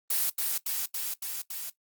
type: noise with echo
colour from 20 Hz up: blue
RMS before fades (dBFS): -27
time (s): 0.1-0.3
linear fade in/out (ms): 5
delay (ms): 280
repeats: 5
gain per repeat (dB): -2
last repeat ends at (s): 1.7
effects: noise-tail reverb RT60 0.1 s tail -17 dB re dry + Opus 24 kbps